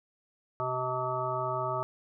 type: harmonic tone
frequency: 127.6 Hz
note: C3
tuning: 43 cents flat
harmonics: 1 / 3 / 5 / 7 / 9 / 10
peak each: -38 / -38 / -34 / -36 / -35 / -37 dBFS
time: 0.6-1.83 s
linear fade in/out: 0 ms
effects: none